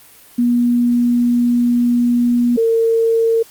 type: tone pair in turn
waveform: sine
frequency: 241 / 454.9 Hz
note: B3 / A#4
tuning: -42 / -42 cents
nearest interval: major seventh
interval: 1100 cents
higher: second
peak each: -11 dBFS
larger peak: neither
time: 0.38-2.57 / 2.57-3.43 s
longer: first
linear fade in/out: 10 ms
effects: white hiss -44 dBFS RMS until 3.5 s + Opus 32 kbps